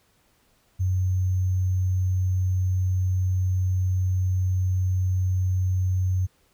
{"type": "tone with sample-and-hold", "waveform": "sine", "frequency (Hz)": 92.5, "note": "F#2", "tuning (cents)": 0, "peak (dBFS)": -20, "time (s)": [0.79, 6.27], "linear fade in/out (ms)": 20, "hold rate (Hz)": 6300, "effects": ["pink hiss -64 dBFS RMS until 6.53 s"]}